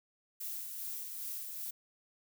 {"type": "noise with tremolo", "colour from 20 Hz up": "violet", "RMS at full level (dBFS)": -40, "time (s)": [0.4, 1.71], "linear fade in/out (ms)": 10, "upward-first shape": "sine", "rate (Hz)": 2.5, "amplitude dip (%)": 35, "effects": []}